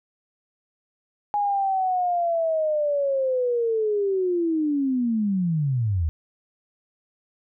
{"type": "linear sweep", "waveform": "sine", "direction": "down", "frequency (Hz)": [830, 73.6], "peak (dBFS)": -20, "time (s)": [1.34, 6.09], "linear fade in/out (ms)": 0, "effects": []}